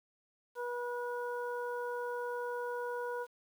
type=harmonic tone; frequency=485.3 Hz; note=B4; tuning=30 cents flat; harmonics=1 / 2 / 3; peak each=-37 / -41 / -44 dBFS; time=0.55-3.27 s; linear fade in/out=50 ms; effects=10-bit